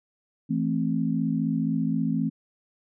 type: chord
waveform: sine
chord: A minor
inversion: second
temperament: just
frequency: 165 / 220 / 264 Hz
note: E3 / A3 / C4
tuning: +2 / 0 / +16 cents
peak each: -27 dBFS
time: 0.49-2.3 s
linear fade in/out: 20 ms
effects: none